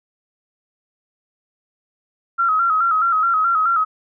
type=tone with vibrato; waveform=sine; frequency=1318.5 Hz; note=E6; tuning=in tune; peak=-14 dBFS; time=2.38-3.85 s; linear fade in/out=20 ms; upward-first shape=square; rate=4.7 Hz; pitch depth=66 cents each way; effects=none

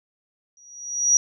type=tone with exponential growth; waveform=sine; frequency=5780 Hz; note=F#8; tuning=41 cents flat; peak=-11 dBFS; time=0.57-1.17 s; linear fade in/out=1 ms; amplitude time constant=130 ms; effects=none

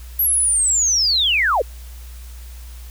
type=linear sweep; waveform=sine; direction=down; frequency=11840 to 415.3 Hz; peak=-14 dBFS; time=0.19-1.62 s; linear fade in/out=5 ms; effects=added 60 Hz sine -33 dBFS peak until 2.9 s + white hiss -46 dBFS RMS until 2.9 s

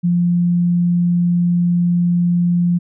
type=tone; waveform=sine; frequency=174.5 Hz; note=F3; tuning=1 cent flat; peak=-12 dBFS; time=0.03-2.79 s; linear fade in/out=20 ms; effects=none

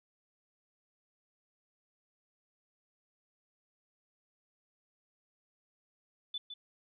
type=tone with echo; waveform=sine; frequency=3497 Hz; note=A7; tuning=11 cents flat; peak=-35 dBFS; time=6.34-6.38 s; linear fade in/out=5 ms; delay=160 ms; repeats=1; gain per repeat=-7 dB; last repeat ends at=6.54 s; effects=none

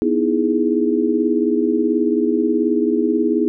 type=chord; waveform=sine; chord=E major seventh; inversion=second; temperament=equal; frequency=246.9 / 311.1 / 329.6 / 415.3 Hz; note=B3 / D#4 / E4 / G#4; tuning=0 / 0 / 0 / 0 cents; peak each=-20 dBFS; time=0.02-3.48 s; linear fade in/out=0 ms; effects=none

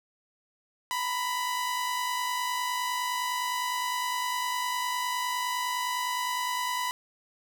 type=tone pair together; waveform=sawtooth; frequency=947.2 / 997 Hz; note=A#5 / B5; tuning=+27 / +16 cents; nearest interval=minor second; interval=89 cents; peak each=-33 / -25 dBFS; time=0.91-6.91 s; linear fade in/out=0 ms; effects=none

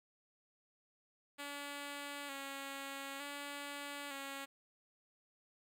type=tone with vibrato; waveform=5% pulse; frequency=280.5 Hz; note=C#4; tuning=21 cents sharp; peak=-32 dBFS; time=1.38-4.46 s; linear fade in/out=20 ms; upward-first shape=square; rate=0.55 Hz; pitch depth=33 cents each way; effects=none

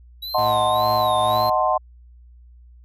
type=tone with vibrato; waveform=square; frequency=3874 Hz; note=B7; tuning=34 cents flat; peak=-29 dBFS; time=0.22-1.5 s; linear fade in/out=10 ms; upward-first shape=sine; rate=1.8 Hz; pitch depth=120 cents each way
type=chord; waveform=sine; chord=D# diminished seventh; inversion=none; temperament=equal; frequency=622.3 / 740 / 880 / 1046.5 Hz; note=D#5 / F#5 / A5 / C6; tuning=0 / 0 / 0 / 0 cents; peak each=-22 / -21 / -25 / -21 dBFS; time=0.34-1.78 s; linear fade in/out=10 ms
type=tone with tremolo; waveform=sawtooth; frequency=110 Hz; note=A2; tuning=in tune; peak=-24 dBFS; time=0.38-1.5 s; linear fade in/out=5 ms; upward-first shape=triangle; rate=2.3 Hz; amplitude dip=55%
effects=added 60 Hz sine -44 dBFS peak until 2.84 s

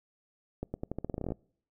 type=accelerating click train; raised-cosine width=2 ms; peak=-21 dBFS; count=15; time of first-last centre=0.63-1.321 s; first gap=110 ms; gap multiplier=0.86; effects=noise-tail reverb RT60 0.6 s tail -26 dB re dry

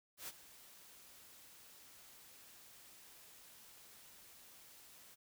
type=noise with ADSR envelope; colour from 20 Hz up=white; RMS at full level=-45 dBFS; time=0.17-5.16 s; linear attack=110 ms; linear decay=32 ms; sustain=-15 dB; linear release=28 ms; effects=none

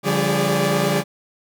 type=tone cluster; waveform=sawtooth; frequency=144.3 / 174.1 / 199 / 407.1 / 578 Hz; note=D3 / F3 / G3 / G#4 / D5; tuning=-30 / -5 / +26 / -35 / -28 cents; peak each=-20 dBFS; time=0.03-1.04 s; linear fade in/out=50 ms; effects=none

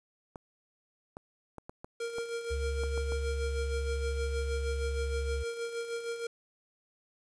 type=clicks; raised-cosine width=1 ms; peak=-28 dBFS; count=9; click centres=0.358 / 1.169 / 1.583 / 1.695 / 1.845 / 2.184 / 2.836 / 2.977 / 3.121 s
type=tone with tremolo; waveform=square; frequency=466.2 Hz; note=A#4; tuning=in tune; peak=-33 dBFS; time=2-6.27 s; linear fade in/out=5 ms; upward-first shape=sine; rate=6.4 Hz; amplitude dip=55%
type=tone with pitch glide; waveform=sine; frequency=70.1 to 69.46 Hz; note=C#2 to C#2; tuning=+20 to +4 cents; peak=-31 dBFS; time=2.5-5.44 s; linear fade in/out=20 ms; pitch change=-16 cents; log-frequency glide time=3.32-3.61 s
effects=resampled to 22050 Hz + 9-bit

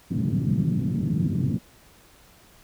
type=band-pass noise; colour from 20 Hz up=pink; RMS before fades=-24 dBFS; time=0.1-1.59 s; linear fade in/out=20 ms; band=120 to 230 Hz; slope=24 dB/octave; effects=pink hiss -54 dBFS RMS until 2.63 s

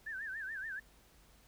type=tone with vibrato; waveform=sine; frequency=1661.2 Hz; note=G#6; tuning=in tune; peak=-39 dBFS; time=0.06-0.8 s; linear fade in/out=10 ms; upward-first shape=sine; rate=7 Hz; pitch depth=160 cents each way; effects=added 50 Hz sine -66 dBFS peak until 1.47 s + pink hiss -65 dBFS RMS until 1.47 s

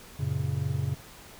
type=chord; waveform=triangle; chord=F# major; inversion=none; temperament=just; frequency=92.5 / 115.62 / 138.75 Hz; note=F#2 / A#2 / C#3; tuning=0 / -14 / +2 cents; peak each=-30 / -31 / -27 dBFS; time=0.19-0.95 s; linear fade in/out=10 ms; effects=pink hiss -49 dBFS RMS until 1.39 s

